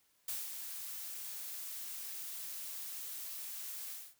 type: noise with ADSR envelope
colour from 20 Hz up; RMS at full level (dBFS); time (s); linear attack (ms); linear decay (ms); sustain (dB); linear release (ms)
blue; -38; 0.28-4.15; 5; 190; -6; 240
effects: white hiss -73 dBFS RMS until 4.19 s